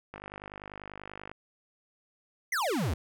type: click train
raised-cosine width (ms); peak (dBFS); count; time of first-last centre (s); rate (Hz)
0.5; -26; 60; 0.14-1.315; 50.2
type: exponential sweep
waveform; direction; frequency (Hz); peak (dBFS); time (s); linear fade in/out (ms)
square; down; 2158 to 65.41; -28; 2.52-2.94; 5
effects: none